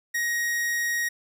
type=tone; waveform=45% pulse; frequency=1884 Hz; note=A#6; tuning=18 cents sharp; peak=-24 dBFS; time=0.14-1.09 s; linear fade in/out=10 ms; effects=none